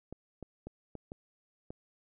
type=clicks; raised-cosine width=2 ms; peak=-29 dBFS; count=6; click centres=0.126 / 0.427 / 0.67 / 0.953 / 1.119 / 1.705 s; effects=none